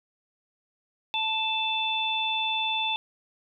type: harmonic tone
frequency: 880 Hz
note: A5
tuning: in tune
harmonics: 1 / 3 / 4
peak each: -30 / -30 / -28 dBFS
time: 1.14-2.96 s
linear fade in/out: 0 ms
effects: none